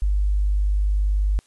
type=tone; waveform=sine; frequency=50.1 Hz; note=G1; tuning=38 cents sharp; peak=-17 dBFS; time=0.02-1.39 s; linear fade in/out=0 ms; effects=white hiss -59 dBFS RMS until 1.46 s + resampled to 24000 Hz